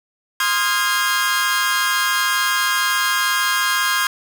sawtooth chord, F minor seventh, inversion second, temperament equal with one note detuned, 1046.5 / 1244.5 / 1396.9 / 1630.8 Hz, C6 / Eb6 / F6 / Ab6, 0 / 0 / 0 / -32 cents, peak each -18 / -22 / -22 / -16 dBFS, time 0.4-4.07 s, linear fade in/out 2 ms, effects none

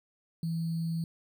sine tone with sample-and-hold, 164.81 Hz, E3, in tune, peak -29 dBFS, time 0.43-1.04 s, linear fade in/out 2 ms, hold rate 4410 Hz, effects none

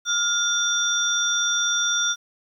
sine tone cluster, 1404 / 3552 / 5740 Hz, F6 / A7 / F8, +9 / +16 / +47 cents, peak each -24 dBFS, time 0.05-2.16 s, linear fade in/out 50 ms, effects 9-bit

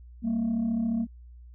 sine tone pair together, 196 / 230.3 Hz, G3 / A#3, 0 / -21 cents, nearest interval minor third, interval 279 cents, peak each -30 / -23 dBFS, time 0.22-1.07 s, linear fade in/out 50 ms, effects tanh soft clip ceiling -22 dBFS + added 60 Hz sine -45 dBFS peak until 1.54 s

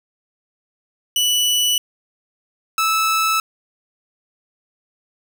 sawtooth tone pair in turn, 2960 / 1309.4 Hz, F#7 / E6, 0 / -12 cents, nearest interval octave + major second, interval 1412 cents, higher first, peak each -12 dBFS, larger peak neither, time 1.16-1.78 / 2.78-3.4 s, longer neither, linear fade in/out 2 ms, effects none

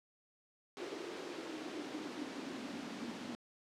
pink noise with high-pass filter sweep, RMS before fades -44 dBFS, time 0.77-3.35 s, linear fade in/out 0 ms, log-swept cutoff 370 to 230 Hz, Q 5.4, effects low-pass 5000 Hz 12 dB/octave

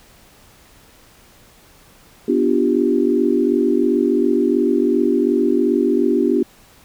sine chord, G dominant seventh, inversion first, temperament equal, 246.9 / 293.7 / 349.2 / 392 Hz, B3 / D4 / F4 / G4, 0 / 0 / 0 / 0 cents, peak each -19 dBFS, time 2.28-6.43 s, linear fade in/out 5 ms, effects pink hiss -49 dBFS RMS until 6.84 s

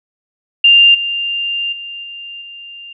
sine tone with level steps, 2794 Hz, F7, in tune, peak -4 / -16 / -25 / -27 / -30 dBFS, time 0.64-2.93 s, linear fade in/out 5 ms, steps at 0.94 / 1.72 / 2.03 / 2.41 s, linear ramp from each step 10 ms, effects none

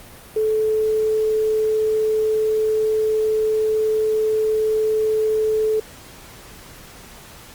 sine tone with quantisation, 434.3 Hz, A4, 23 cents flat, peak -16 dBFS, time 0.36-5.8 s, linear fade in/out 5 ms, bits 7, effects pink hiss -42 dBFS RMS until 7.54 s + Opus 32 kbps

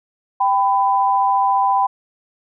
sine tone pair together, 785.5 / 1000 Hz, G5 / B5, +3 / +21 cents, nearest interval major third, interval 418 cents, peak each -16 dBFS, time 0.4-1.87 s, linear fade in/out 10 ms, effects none

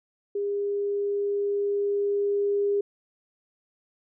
sine tone with level ramp, 404.9 Hz, G#4, 44 cents flat, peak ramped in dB -25 to -21 dBFS, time 0.35-2.81 s, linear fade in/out 5 ms, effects none

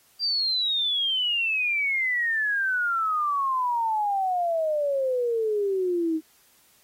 sine exponential sweep, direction down, 4762 to 311.1 Hz, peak -22 dBFS, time 0.19-6.21 s, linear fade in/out 50 ms, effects white hiss -60 dBFS RMS until 6.83 s + AAC 48 kbps

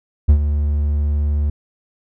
triangle tone with ADSR envelope, 73.42 Hz, D2, in tune, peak -3 dBFS, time 0.28-1.5 s, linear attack 16 ms, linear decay 82 ms, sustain -10 dB, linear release 5 ms, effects none

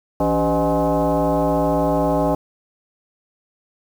sine tone with frequency modulation, 164.81 Hz, E3, in tune, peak -15 dBFS, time 0.2-2.35 s, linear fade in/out 5 ms, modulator 224 Hz, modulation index 3.3, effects 7-bit

